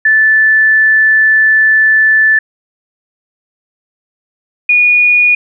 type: tone pair in turn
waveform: sine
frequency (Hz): 1752 / 2451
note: A6 / D#7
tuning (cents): -8 / -27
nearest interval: tritone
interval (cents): 581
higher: second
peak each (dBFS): -5 / -5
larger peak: neither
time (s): 0.05-2.39 / 4.69-5.35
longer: first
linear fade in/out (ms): 5
effects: none

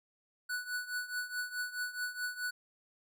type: tone with tremolo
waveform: square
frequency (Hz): 1480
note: F#6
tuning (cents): 0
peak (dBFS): -33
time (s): 0.49-2.51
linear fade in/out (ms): 10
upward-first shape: triangle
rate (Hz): 4.7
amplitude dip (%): 85
effects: none

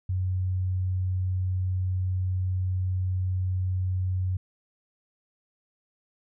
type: tone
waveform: sine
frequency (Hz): 92.5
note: F#2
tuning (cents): 0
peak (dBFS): -24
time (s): 0.09-4.37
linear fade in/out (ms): 5
effects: none

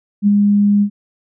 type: tone with ADSR envelope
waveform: sine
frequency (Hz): 204.2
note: G#3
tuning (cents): -29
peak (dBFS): -7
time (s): 0.22-0.9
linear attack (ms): 50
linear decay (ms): 23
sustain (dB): -2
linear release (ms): 80
effects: none

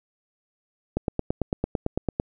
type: click train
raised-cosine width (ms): 2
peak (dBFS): -10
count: 12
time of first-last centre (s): 0.97-2.199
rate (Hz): 8.95
effects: none

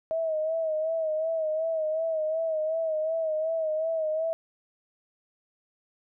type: tone with vibrato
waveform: sine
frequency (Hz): 637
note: D#5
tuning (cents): +41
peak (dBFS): -25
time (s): 0.11-4.33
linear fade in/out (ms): 0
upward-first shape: sine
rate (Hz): 2.7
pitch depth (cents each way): 53
effects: none

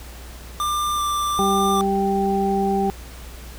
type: tone with vibrato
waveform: square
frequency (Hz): 1186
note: D6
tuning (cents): +17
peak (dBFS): -21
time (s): 0.6-1.81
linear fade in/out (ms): 0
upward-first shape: square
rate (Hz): 1.3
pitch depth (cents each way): 9
type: harmonic tone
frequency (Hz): 196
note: G3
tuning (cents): 0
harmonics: 1 / 2 / 4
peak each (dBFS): -22 / -22 / -22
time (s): 1.39-2.9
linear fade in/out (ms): 0
effects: added 60 Hz sine -37 dBFS peak until 3.58 s + pink hiss -42 dBFS RMS until 3.58 s

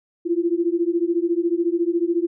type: beating tone pair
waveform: sine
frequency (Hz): 335 / 349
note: E4 / F4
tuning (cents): +28 / -1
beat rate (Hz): 14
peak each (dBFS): -21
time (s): 0.25-2.27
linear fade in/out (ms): 20
effects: none

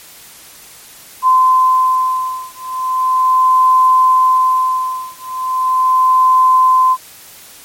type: beating tone pair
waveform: sine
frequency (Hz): 1029 / 1029.38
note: C6 / C6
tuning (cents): -29 / -29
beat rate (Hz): 0.38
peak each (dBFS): -12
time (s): 1.22-6.97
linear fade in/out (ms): 50
effects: white hiss -38 dBFS RMS until 7.64 s + MP3 64 kbps

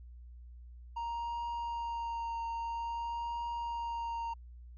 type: tone with vibrato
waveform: triangle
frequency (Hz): 932.3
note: A#5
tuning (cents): 0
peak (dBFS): -33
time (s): 0.96-4.34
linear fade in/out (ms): 10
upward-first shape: triangle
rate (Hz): 0.5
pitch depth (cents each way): 18
effects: added 60 Hz sine -48 dBFS peak until 4.77 s + resampled to 16000 Hz

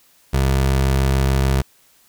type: tone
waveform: 25% pulse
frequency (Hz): 66.9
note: C2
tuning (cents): +39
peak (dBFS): -11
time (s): 0.33-1.62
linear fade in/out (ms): 10
effects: white hiss -55 dBFS RMS until 2.08 s

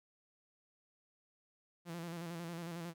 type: tone with vibrato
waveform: sawtooth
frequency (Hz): 169.4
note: E3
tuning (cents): +48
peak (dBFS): -38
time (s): 1.85-2.94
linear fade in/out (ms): 50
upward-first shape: square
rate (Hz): 11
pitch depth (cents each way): 46
effects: none

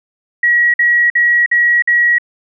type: tone bursts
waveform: sine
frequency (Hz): 1913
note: A#6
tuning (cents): +44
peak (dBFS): -8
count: 5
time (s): 0.43-2.184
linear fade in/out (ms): 5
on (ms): 310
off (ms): 51
effects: none

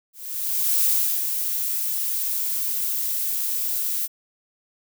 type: noise with ADSR envelope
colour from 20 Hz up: violet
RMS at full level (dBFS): -19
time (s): 0.13-4.08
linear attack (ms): 720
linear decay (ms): 360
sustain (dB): -6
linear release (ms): 34
effects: none

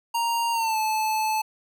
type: tone with pitch glide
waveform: square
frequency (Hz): 932.3 to 869.9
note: A#5 to A5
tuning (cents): 0 to -20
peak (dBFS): -23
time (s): 0.14-1.42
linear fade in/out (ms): 10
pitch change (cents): -120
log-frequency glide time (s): 0.52-0.78
effects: none

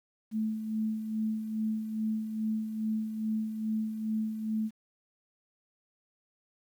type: tone with tremolo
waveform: sine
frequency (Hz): 218.2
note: A3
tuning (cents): -14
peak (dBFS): -27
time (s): 0.31-4.71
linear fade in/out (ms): 50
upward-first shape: sine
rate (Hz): 2.4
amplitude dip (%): 55
effects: 10-bit

